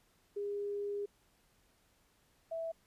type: tone pair in turn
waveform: sine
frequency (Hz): 407 / 657.1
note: G#4 / E5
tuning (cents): -35 / -6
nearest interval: minor sixth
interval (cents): 829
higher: second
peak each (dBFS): -35 / -36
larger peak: first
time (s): 0.36-1.06 / 2.51-2.72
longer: first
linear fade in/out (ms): 10
effects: pink hiss -71 dBFS RMS until 2.86 s + resampled to 32000 Hz